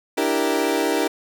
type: chord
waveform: 30% pulse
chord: E half-diminished seventh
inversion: third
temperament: equal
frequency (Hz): 293.7 / 329.6 / 392 / 466.2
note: D4 / E4 / G4 / Bb4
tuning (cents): 0 / 0 / 0 / 0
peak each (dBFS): -22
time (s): 0.17-1.08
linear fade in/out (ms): 10
effects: none